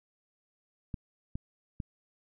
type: clicks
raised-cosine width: 5 ms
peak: -23 dBFS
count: 3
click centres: 0.942 / 1.355 / 1.802 s
effects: none